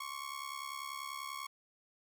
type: ring-modulated tone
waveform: sawtooth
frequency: 1102 Hz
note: C#6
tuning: 11 cents flat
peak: -34 dBFS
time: 0-1.47 s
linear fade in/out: 5 ms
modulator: 35.1 Hz
effects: none